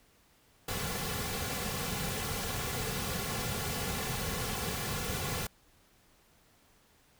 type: noise with comb filter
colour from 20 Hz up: pink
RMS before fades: -35 dBFS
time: 0.68-5.47 s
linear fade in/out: 5 ms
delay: 3.2 ms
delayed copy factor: -0.65
effects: pink hiss -65 dBFS RMS until 7.19 s